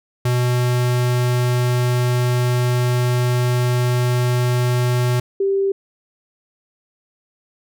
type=tone pair in turn; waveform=square / sine; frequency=123.47 / 392 Hz; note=B2 / G4; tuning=0 / 0 cents; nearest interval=octave + minor sixth; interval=2000 cents; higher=second; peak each=-16 / -15 dBFS; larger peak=second; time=0.25-5.2 / 5.4-5.72 s; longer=first; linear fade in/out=5 ms; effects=none